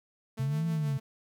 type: tone with tremolo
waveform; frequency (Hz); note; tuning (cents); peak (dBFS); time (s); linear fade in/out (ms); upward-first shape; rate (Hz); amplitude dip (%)
sawtooth; 221.8; A3; +14; -35; 0.37-1; 10; sine; 6.3; 50
type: linear two-way sweep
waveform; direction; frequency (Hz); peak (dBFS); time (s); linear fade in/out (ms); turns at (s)
sine; up then down; 127.6 to 167.9 to 133.6; -27; 0.39-0.98; 10; 0.67
effects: none